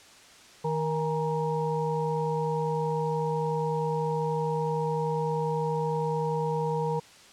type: harmonic tone with a mistuned harmonic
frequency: 156.4 Hz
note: D#3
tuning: 9 cents sharp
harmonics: 1 / 3 / 5 / 6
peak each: -30 / -29 / -37 / -32 dBFS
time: 0.64-7 s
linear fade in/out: 10 ms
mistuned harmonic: 5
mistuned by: +99 cents
effects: white hiss -52 dBFS RMS until 7.32 s + low-pass 7000 Hz 12 dB/octave